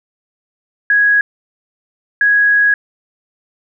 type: tone bursts at uneven times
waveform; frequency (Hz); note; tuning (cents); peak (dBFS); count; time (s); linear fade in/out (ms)
sine; 1661.2; G#6; 0; -8; 2; 0.9-1.21 / 2.21-2.74; 2
effects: none